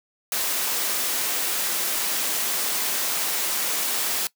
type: high-pass noise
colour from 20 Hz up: white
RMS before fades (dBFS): -25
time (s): 0.32-4.27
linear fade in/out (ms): 2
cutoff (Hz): 260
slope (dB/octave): 12
effects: noise-tail reverb RT60 0.1 s tail -20 dB re dry